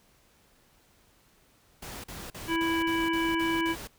pink noise bursts, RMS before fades -41 dBFS, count 8, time 1.82-3.874 s, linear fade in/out 5 ms, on 220 ms, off 42 ms
harmonic tone, 329.6 Hz, E4, in tune, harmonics 1 / 3 / 5 / 7 / 9, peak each -27 / -32 / -34 / -35 / -37 dBFS, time 2.47-3.76 s, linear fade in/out 50 ms
effects pink hiss -63 dBFS RMS until 3.98 s

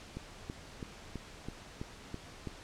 click train, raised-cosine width 3 ms, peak -26 dBFS, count 8, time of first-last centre 0.17-2.473 s, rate 3.04 Hz, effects pink hiss -51 dBFS RMS until 2.63 s + low-pass 7000 Hz 12 dB/octave

